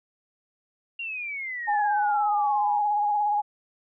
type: exponential sweep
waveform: sine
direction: down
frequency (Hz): 2794 to 932.3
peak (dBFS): -30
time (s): 0.99-2.79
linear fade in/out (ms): 5
type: tone with vibrato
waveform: sine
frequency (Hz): 830.6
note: G#5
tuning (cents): 0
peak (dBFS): -21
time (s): 1.67-3.42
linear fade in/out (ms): 20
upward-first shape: sine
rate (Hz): 17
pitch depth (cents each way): 33
effects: none